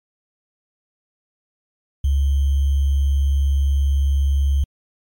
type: tone with sample-and-hold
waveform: sine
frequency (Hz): 69.3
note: C#2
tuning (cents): 0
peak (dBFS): -14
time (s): 2.04-4.64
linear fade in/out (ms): 5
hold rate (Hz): 3150
effects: MP3 64 kbps